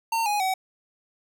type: tone with pitch steps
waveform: square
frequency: 910 / 829.7 / 756.4 Hz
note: A#5 / G#5 / F#5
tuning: -42 / -2 / +38 cents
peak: -23 dBFS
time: 0.12-0.54 s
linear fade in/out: 5 ms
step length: 140 ms
effects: none